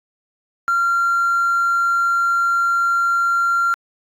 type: tone with hard clipping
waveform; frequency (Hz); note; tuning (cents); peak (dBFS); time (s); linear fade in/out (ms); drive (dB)
triangle; 1380; F6; -21; -15; 0.68-3.74; 0; 4
effects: AAC 64 kbps